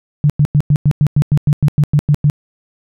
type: tone bursts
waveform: sine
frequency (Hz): 146.9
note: D3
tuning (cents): +1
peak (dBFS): -7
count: 14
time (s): 0.24-2.299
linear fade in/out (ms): 0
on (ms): 57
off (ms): 97
effects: none

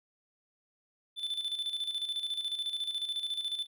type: tone with tremolo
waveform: triangle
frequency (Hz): 3520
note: A7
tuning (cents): 0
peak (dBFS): -29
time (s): 1.16-3.67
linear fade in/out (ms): 50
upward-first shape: square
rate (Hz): 14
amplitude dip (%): 60
effects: none

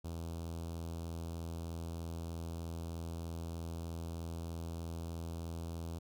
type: tone with notch filter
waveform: sawtooth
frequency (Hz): 83.2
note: E2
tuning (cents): +17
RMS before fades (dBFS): -42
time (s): 0.04-5.99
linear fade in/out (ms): 10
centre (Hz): 1900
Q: 0.68
effects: none

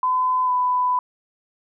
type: tone with pitch glide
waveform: sine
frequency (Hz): 1014 to 997.7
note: B5 to B5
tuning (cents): +45 to +17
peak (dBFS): -17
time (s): 0.03-0.99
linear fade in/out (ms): 2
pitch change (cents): -28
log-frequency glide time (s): 0.45-0.51
effects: none

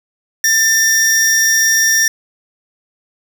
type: tone pair together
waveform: 45% pulse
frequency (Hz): 1791 / 5678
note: A6 / F8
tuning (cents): +30 / +28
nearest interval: octave + minor sixth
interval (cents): 1998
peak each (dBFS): -13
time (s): 0.44-2.08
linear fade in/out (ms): 2
effects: none

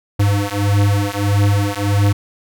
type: beating tone pair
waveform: square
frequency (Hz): 100.5 / 102.1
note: G2 / G#2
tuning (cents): +44 / -29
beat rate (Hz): 1.6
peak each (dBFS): -17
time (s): 0.19-2.13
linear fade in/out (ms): 10
effects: none

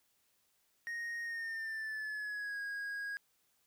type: tone with pitch glide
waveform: triangle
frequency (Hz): 1864.7 to 1642.2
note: A#6 to G#6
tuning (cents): 0 to -20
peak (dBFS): -36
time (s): 0.87-3.17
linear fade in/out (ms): 0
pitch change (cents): -220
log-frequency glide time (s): 1.23-2.6
effects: white hiss -75 dBFS RMS until 3.66 s

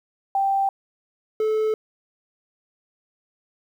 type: tone pair in turn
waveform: sine / triangle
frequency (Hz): 784 / 434.4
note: G5 / A4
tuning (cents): 0 / -22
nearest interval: minor seventh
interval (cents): 1022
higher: first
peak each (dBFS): -18 / -17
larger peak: second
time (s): 0.35-0.69 / 1.4-1.74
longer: neither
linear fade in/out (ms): 2
effects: 9-bit

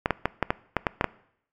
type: clicks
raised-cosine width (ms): 0.5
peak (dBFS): -6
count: 9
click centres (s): 0.059 / 0.107 / 0.256 / 0.427 / 0.505 / 0.767 / 0.868 / 1.011 / 1.043
effects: noise-tail reverb RT60 0.7 s tail -21 dB re dry + MP3 96 kbps

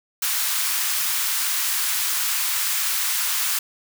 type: high-pass noise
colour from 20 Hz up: white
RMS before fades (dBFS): -23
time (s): 0.22-3.59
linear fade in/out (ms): 5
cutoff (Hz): 1000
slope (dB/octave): 24
effects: none

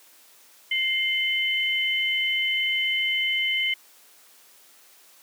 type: tone pair together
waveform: sine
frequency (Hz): 2101 / 3034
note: C7 / F#7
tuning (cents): +7 / +43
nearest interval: tritone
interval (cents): 636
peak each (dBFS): -24 / -25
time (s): 0.71-3.74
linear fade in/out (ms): 5
effects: white hiss -54 dBFS RMS until 5.22 s + high-pass 300 Hz 12 dB/octave

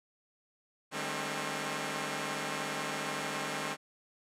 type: tone cluster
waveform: 5% pulse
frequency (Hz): 152.4 / 199.1 / 216.2 / 267.6 / 1102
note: D#3 / G3 / A3 / C4 / C#6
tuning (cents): -36 / +27 / -30 / +39 / -11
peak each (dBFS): -28 / -30 / -30 / -27 / -34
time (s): 0.91-3.77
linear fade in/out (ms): 50
effects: low-pass 10000 Hz 12 dB/octave

